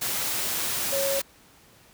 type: tone in noise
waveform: sine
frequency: 550 Hz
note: C#5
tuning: 14 cents flat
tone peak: -25 dBFS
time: 0.92-1.2 s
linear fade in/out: 10 ms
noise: white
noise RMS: -28 dBFS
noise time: 0.01-1.22 s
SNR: 0 dB
effects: pink hiss -55 dBFS RMS until 1.93 s + high-pass 60 Hz 12 dB/octave